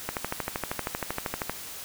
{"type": "click train", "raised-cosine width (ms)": 0.5, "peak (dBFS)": -13, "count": 19, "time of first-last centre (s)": [0.09, 1.496], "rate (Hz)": 12.8, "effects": ["white hiss -40 dBFS RMS until 1.84 s"]}